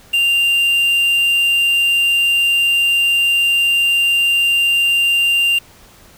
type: tone with quantisation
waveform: triangle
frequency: 2787 Hz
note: F7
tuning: 4 cents flat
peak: -10 dBFS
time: 0.13-5.59 s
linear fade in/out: 10 ms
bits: 5
effects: pink hiss -45 dBFS RMS until 6.17 s